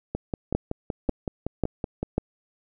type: two click trains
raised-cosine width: 2 ms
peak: -9 / -14 dBFS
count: 4 / 11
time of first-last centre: 0.55-2.18 / 0.15-2.03 s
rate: 1.84 / 5.32 Hz
effects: none